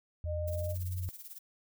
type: tone with pitch glide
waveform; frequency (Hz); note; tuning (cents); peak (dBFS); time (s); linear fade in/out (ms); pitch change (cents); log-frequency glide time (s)
sine; 82.41 to 91.44; E2 to F#2; 0 to -20; -33; 0.24-1.09; 0; +180; 0.37-0.79
type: tone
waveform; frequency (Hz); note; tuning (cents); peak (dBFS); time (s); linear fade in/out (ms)
sine; 609; D#5; -37; -36; 0.25-0.76; 50
type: noise with tremolo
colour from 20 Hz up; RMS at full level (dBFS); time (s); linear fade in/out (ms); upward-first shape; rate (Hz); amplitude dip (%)
violet; -45; 0.47-1.39; 10; sine; 18; 75
effects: none